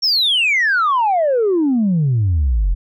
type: exponential sweep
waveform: sine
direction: down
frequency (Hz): 5588 to 40.7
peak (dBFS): -11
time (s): 0.02-2.75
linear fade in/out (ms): 20
effects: tanh soft clip ceiling -10 dBFS